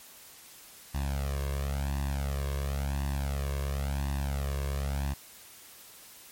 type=tone with flanger; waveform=sawtooth; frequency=69.5 Hz; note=C#2; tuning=5 cents sharp; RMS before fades=-31 dBFS; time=0.94-5.14 s; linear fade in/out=10 ms; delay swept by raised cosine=1.1 to 1.84 ms; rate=0.95 Hz; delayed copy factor=+1; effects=white hiss -51 dBFS RMS until 6.31 s + MP3 64 kbps